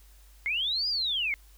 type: linear two-way sweep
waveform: sine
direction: up then down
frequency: 2079 to 4978 to 2098 Hz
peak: -26 dBFS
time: 0.46-1.34 s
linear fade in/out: 0 ms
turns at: 0.88 s
effects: added 50 Hz sine -52 dBFS peak until 1.57 s + white hiss -61 dBFS RMS until 1.57 s